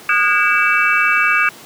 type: tone cluster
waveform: sine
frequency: 1225 / 1449 / 1633 / 2285 / 2656 Hz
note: D#6 / F#6 / G#6 / D7 / E7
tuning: -27 / -37 / -30 / -48 / +12 cents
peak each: -18 dBFS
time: 0.09-1.49 s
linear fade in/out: 2 ms
effects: pink hiss -38 dBFS RMS until 1.65 s + high-pass 200 Hz 12 dB/octave